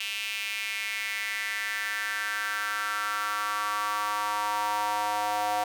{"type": "tone with high-pass filter sweep", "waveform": "square", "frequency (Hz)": 104.3, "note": "G#2", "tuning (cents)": 8, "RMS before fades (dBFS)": -30, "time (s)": [0, 5.64], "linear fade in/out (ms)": 5, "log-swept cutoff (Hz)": [2700, 760], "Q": 4.3, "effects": []}